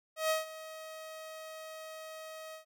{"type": "tone with ADSR envelope", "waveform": "sawtooth", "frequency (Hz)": 633, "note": "D#5", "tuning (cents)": 30, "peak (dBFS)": -23, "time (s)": [0.16, 2.65], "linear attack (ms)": 140, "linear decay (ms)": 150, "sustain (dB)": -17, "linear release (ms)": 110, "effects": []}